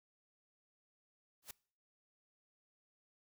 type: noise with exponential growth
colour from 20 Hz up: white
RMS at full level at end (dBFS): -42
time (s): 1.42-1.51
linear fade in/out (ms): 5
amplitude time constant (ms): 19
effects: noise-tail reverb RT60 0.5 s tail -24 dB re dry

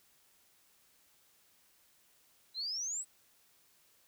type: exponential sweep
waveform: sine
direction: up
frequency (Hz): 3951 to 8170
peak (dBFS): -35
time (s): 2.54-3.05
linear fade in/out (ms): 50
effects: white hiss -68 dBFS RMS until 4.07 s

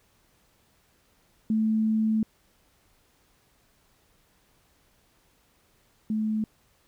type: tone pair in turn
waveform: sine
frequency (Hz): 218.9 / 216.6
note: A3 / A3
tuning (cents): -9 / -27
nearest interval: unison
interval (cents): 18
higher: first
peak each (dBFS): -21 / -24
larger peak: first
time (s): 1.5-2.23 / 6.1-6.44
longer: first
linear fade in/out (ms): 2
effects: pink hiss -65 dBFS RMS until 6.87 s

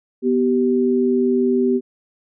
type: tone pair together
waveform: sine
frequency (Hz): 246.9 / 387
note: B3 / G4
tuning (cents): 0 / -22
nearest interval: minor sixth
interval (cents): 778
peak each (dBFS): -17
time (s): 0.22-1.81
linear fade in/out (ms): 50
effects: none

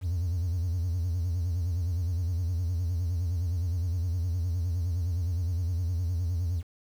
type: tone with vibrato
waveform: triangle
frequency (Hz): 87.1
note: F2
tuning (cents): -4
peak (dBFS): -23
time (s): 0.01-6.63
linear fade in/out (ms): 50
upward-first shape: sine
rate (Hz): 9.7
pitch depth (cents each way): 120
effects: tanh soft clip ceiling -21 dBFS + 9-bit

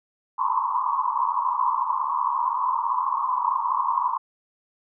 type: band-pass noise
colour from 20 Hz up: pink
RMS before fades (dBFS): -24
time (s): 0.38-4.18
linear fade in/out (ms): 10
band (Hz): 940 to 1100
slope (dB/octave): 96
effects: none

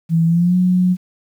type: tone with pitch glide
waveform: sine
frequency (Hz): 164.81 to 181.81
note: E3 to F#3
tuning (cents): 0 to -30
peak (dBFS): -11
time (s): 0.09-0.97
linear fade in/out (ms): 50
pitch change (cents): +170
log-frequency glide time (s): 0.26-0.56
effects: 8-bit

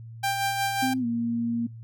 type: tone with tremolo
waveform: sawtooth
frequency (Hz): 790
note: G5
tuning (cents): +13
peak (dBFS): -19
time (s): 0.23-0.94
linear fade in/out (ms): 10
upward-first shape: sine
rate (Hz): 5.5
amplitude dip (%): 40
type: tone with pitch glide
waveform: sine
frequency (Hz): 259.3 to 233.7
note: C4 to A#3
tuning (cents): -15 to +5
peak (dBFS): -24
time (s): 0.82-1.67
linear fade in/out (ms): 10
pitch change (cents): -180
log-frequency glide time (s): 0.99-1.06
effects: noise-tail reverb RT60 0.2 s tail -23 dB re dry + added 114 Hz sine -39 dBFS peak until 1.83 s

